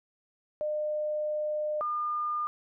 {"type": "tone pair in turn", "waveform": "sine", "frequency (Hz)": [605, 1210], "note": ["D#5", "D#6"], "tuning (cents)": [-49, -49], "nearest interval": "octave", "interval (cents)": 1200, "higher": "second", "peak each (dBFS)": -28, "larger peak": "neither", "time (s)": [[0.61, 1.81], [1.81, 2.47]], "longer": "first", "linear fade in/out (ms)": 0, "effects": []}